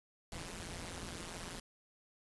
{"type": "noise with amplitude modulation", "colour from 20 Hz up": "pink", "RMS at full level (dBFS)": -41, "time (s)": [0.32, 1.6], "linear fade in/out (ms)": 2, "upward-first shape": "sine", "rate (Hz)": 172, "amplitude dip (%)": 100, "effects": ["resampled to 24000 Hz"]}